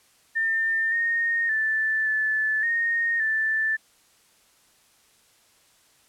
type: tone with pitch steps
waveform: sine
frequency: 1802 / 1849 / 1759 / 1743 / 1852 / 1763 Hz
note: A6 / A#6 / A6 / A6 / A#6 / A6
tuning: +41 / -15 / -1 / -17 / -12 / +3 cents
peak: -21 dBFS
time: 0.35-3.77 s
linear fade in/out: 20 ms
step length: 570 ms
effects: white hiss -60 dBFS RMS until 6.08 s + low-pass 11000 Hz 12 dB/octave